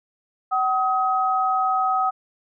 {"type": "tone pair together", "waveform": "sine", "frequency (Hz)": [758, 1265.9], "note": ["F#5", "D#6"], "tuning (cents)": [42, 30], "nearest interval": "major sixth", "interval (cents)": 888, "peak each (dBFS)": -21, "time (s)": [0.51, 2.11], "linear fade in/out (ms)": 20, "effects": []}